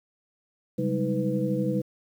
sine tone cluster, 135.3 / 190.8 / 202.9 / 317 / 497.6 Hz, C#3 / G3 / G#3 / D#4 / B4, -42 / -47 / -40 / +32 / +13 cents, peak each -30 dBFS, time 0.78-1.82 s, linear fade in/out 10 ms, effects 9-bit

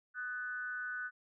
sine tone with amplitude modulation, 1492 Hz, F#6, 14 cents sharp, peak -34 dBFS, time 0.14-1.11 s, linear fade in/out 50 ms, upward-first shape sine, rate 246 Hz, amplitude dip 70%, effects none

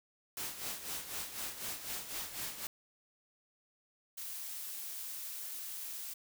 white noise with tremolo, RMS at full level -39 dBFS, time 0.37-2.67 s, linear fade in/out 2 ms, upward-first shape sine, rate 4 Hz, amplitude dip 65%
blue noise, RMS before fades -43 dBFS, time 4.17-6.14 s, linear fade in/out 10 ms
effects none

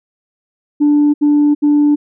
sine tone bursts, 293.7 Hz, D4, in tune, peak -6 dBFS, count 3, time 0.8-1.96 s, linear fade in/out 20 ms, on 340 ms, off 70 ms, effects tanh soft clip ceiling -5 dBFS

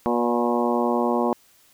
harmonic tone with a mistuned harmonic, 120 Hz, B2, 49 cents flat, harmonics 2 / 3 / 4 / 5 / 6 / 7 / 8 / 9, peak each -24 / -26 / -27 / -28 / -29 / -29 / -30 / -31 dBFS, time 0.06-1.33 s, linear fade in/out 0 ms, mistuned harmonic 5, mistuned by -30 cents, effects white hiss -57 dBFS RMS until 1.73 s

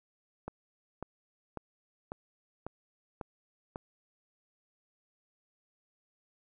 click train, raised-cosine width 1 ms, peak -24 dBFS, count 7, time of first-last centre 0.48-3.759 s, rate 1.83 Hz, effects none

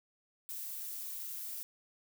violet noise with high-pass filter sweep, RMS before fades -42 dBFS, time 0.49-1.63 s, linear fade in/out 0 ms, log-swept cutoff 570 to 1200 Hz, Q 1.1, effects none

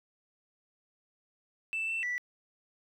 sine tone with pitch steps, 2651 / 2677 / 1964 Hz, E7 / E7 / B6, +9 / +26 / -10 cents, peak -29 dBFS, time 1.73-2.18 s, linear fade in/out 0 ms, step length 150 ms, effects tanh soft clip ceiling -28 dBFS + 11-bit

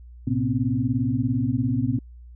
sine tone cluster, 110.2 / 127.4 / 245.8 / 266.1 Hz, A2 / C3 / B3 / C4, +3 / -46 / -8 / +29 cents, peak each -26 dBFS, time 0.27-1.99 s, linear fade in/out 5 ms, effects added 60 Hz sine -41 dBFS peak until 2.35 s

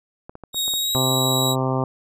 clicks, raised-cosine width 1 ms, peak -23 dBFS, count 6, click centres 0.295 / 0.354 / 0.437 / 0.545 / 0.68 / 0.738 s
sawtooth tone with pitch glide, 3764 to 3865 Hz, A#7 to B7, +16 to -38 cents, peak -18 dBFS, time 0.53-1.56 s, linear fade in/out 50 ms, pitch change +46 cents, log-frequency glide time 0.75-1.03 s
harmonic tone, 130.81 Hz, C3, in tune, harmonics 1 / 2 / 3 / 4 / 5 / 6 / 7 / 8 / 9, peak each -23 / -26 / -28 / -29 / -30 / -31 / -31 / -32 / -33 dBFS, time 0.95-1.84 s, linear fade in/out 0 ms
effects none

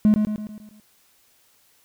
triangle tone with echo, 212.3 Hz, G#3, 38 cents sharp, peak -9 dBFS, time 0.05-0.14 s, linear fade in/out 0 ms, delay 110 ms, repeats 6, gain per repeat -6 dB, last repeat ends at 0.8 s, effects tanh soft clip ceiling -7 dBFS + white hiss -60 dBFS RMS until 1.84 s

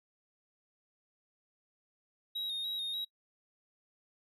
triangle tone with vibrato, 3769 Hz, A#7, 18 cents sharp, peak -33 dBFS, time 2.35-3.05 s, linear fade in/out 10 ms, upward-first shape square, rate 3.4 Hz, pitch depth 33 cents each way, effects noise-tail reverb RT60 0.1 s tail -24 dB re dry

